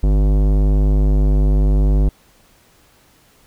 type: tone with tanh clipping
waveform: sine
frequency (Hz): 50.3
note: G1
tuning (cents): +45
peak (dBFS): -13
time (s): 0.03-2.09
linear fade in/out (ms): 5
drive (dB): 18
effects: pink hiss -53 dBFS RMS until 3.46 s